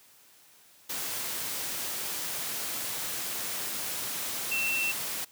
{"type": "tone in noise", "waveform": "sine", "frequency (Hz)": 2694, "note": "E7", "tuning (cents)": 37, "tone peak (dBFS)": -27, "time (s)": [4.51, 4.92], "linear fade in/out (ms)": 10, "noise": "white", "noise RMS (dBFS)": -34, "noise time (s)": [0.89, 5.25], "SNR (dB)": 4, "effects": ["white hiss -58 dBFS RMS until 5.31 s", "high-pass 100 Hz 12 dB/octave"]}